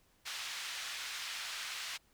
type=band-pass noise; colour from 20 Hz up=white; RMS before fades=-42 dBFS; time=0.25-1.98 s; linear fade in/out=20 ms; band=1400 to 4200 Hz; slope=12 dB/octave; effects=pink hiss -70 dBFS RMS until 2.13 s